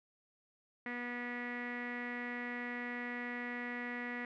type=tone with low-pass filter; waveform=sawtooth; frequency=243.1 Hz; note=B3; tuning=27 cents flat; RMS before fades=-41 dBFS; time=0.86-4.25 s; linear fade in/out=2 ms; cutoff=2000 Hz; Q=9.3; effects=none